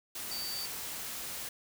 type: tone in noise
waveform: sine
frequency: 4599 Hz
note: D8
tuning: 37 cents flat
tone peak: -37 dBFS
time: 0.31-0.66 s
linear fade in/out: 5 ms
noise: white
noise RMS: -40 dBFS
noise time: 0.15-1.49 s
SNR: 0 dB
effects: none